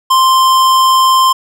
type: tone with hard clipping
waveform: sine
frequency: 1046.5 Hz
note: C6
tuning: in tune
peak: -8 dBFS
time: 0.1-1.33 s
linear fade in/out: 10 ms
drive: 18 dB
effects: none